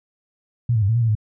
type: tone with pitch steps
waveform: sine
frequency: 119.5 / 109.4 / 98 / 113 / 119.4 / 113.7 / 107.1 Hz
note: A#2 / A2 / G2 / A2 / A#2 / A#2 / A2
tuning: +43 / -9 / 0 / +47 / +42 / -43 / -46 cents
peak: -15 dBFS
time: 0.69-1.152 s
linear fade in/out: 5 ms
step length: 66 ms
effects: none